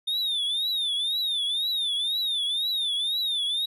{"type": "tone with vibrato", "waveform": "triangle", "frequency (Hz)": 3626, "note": "A#7", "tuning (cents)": -49, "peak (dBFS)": -23, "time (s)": [0.07, 3.66], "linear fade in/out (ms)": 10, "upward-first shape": "triangle", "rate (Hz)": 2, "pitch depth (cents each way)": 160, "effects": []}